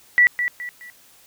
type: tone with echo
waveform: sine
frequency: 1955 Hz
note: B6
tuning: 18 cents flat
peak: -10 dBFS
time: 0.18-0.27 s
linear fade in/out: 0 ms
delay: 210 ms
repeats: 3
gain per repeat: -9 dB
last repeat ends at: 0.9 s
effects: white hiss -52 dBFS RMS until 1.26 s